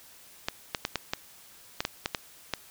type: clicks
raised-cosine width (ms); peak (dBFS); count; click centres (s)
0.2; -10; 10; 0.485 / 0.748 / 0.851 / 0.957 / 1.135 / 1.805 / 1.851 / 2.059 / 2.148 / 2.537
effects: white hiss -53 dBFS RMS until 2.7 s